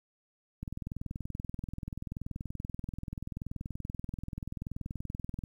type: click train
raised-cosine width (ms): 5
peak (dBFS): -25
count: 101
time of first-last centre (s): 0.63-5.438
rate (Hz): 20.8
effects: 10-bit